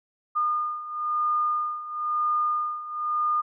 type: beating tone pair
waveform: sine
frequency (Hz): 1216 / 1217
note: D#6 / D#6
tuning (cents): -40 / -39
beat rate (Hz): 1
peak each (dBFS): -29 / -25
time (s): 0.35-3.42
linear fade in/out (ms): 20
effects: none